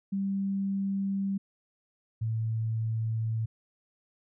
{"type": "tone pair in turn", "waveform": "sine", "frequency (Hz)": [196, 111.89], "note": ["G3", "A2"], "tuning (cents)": [0, 29], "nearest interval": "minor seventh", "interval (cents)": 971, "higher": "first", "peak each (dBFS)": -27, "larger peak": "neither", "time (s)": [[0.12, 1.38], [2.21, 3.46]], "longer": "first", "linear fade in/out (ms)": 10, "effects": []}